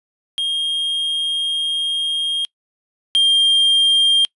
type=tone pair in turn; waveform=triangle; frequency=3231 / 3201 Hz; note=G#7 / G7; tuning=-48 / +36 cents; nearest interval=unison; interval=16 cents; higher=first; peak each=-16 / -9 dBFS; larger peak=second; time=0.38-2.45 / 3.15-4.25 s; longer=first; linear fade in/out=0 ms; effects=noise-tail reverb RT60 0.1 s tail -25 dB re dry + resampled to 24000 Hz